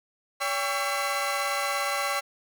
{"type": "tone cluster", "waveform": "30% pulse", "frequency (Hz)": [568, 798, 1119, 1350, 2021], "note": ["C#5", "G5", "C#6", "E6", "B6"], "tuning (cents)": [42, 31, 16, 41, 39], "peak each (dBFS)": -30, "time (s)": [0.4, 2.21], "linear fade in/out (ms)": 20, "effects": []}